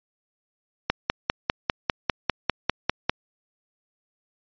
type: click train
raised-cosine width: 0.3 ms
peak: -3 dBFS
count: 12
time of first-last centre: 0.9-3.096 s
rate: 5.01 Hz
effects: resampled to 11025 Hz